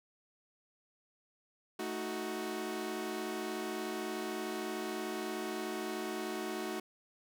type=chord; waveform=sawtooth; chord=D# diminished; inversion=second; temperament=equal with one note detuned; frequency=220 / 313.3 / 370 Hz; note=A3 / D#4 / F#4; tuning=0 / +12 / 0 cents; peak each=-39 / -38 / -35 dBFS; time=1.79-6.8 s; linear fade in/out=5 ms; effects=none